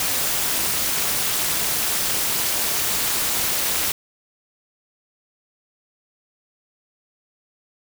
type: noise with amplitude modulation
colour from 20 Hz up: white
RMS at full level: -19 dBFS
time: 0-3.92 s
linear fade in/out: 2 ms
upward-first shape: sine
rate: 256 Hz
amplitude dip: 70%
effects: none